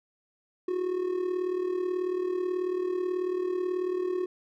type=tone with amplitude modulation; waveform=triangle; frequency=364.5 Hz; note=F#4; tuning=26 cents flat; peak=-22 dBFS; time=0.68-4.26 s; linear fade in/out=5 ms; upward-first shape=sine; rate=38.3 Hz; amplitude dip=65%; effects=none